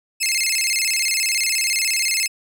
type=tone with vibrato; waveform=15% pulse; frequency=2348 Hz; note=D7; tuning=1 cent flat; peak=-11 dBFS; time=0.2-2.28 s; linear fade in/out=20 ms; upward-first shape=square; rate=17 Hz; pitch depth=180 cents each way; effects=none